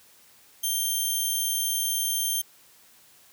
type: tone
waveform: 5% pulse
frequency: 3166 Hz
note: G7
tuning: 17 cents sharp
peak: -16 dBFS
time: 0.63-2.42 s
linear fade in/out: 10 ms
effects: white hiss -56 dBFS RMS until 3.32 s + high-pass 60 Hz 12 dB/octave